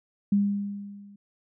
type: tone with level ramp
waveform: sine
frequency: 201.8 Hz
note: G#3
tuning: 49 cents flat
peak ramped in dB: -17 to -47 dBFS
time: 0.32-1.16 s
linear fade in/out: 5 ms
effects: none